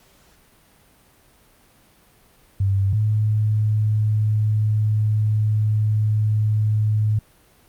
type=tone pair in turn; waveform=sine; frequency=98 / 107.14 Hz; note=G2 / A2; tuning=0 / -46 cents; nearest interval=major second; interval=154 cents; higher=second; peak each=-16 dBFS; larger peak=neither; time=2.6-2.93 / 2.93-7.19 s; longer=second; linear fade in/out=5 ms; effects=pink hiss -55 dBFS RMS until 7.68 s + Opus 48 kbps